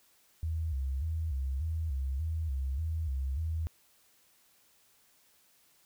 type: tone with vibrato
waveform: sine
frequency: 73.42 Hz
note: D2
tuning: in tune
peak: -30 dBFS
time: 0.43-3.67 s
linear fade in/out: 0 ms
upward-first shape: square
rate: 1.7 Hz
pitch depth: 160 cents each way
effects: white hiss -66 dBFS RMS until 5.85 s